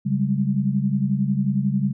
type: tone cluster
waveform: sine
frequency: 138.3 / 192.7 / 203.8 Hz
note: C#3 / G3 / G#3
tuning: -4 / -29 / -32 cents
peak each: -23 dBFS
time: 0.05-1.93 s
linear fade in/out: 20 ms
effects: none